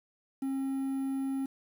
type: tone with quantisation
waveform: triangle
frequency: 269.5 Hz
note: C#4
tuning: 49 cents flat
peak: -28 dBFS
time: 0.42-1.46 s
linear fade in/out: 5 ms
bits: 9
effects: none